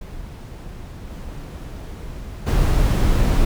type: noise with level steps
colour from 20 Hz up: brown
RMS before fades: -34 / -32 / -17 dBFS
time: 0.01-3.45 s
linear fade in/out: 5 ms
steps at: 1.09 / 2.46 s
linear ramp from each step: 20 ms
effects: none